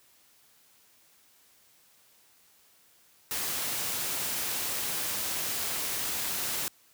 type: noise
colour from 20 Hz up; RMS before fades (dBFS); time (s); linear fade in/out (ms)
white; -32; 3.31-6.68; 0
effects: white hiss -62 dBFS RMS until 6.93 s + high-pass 60 Hz 12 dB/octave